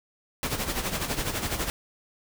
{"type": "noise with tremolo", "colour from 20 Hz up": "pink", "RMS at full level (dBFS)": -27, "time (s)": [0.43, 1.7], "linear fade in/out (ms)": 0, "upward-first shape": "sine", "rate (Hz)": 12, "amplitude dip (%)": 65, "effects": []}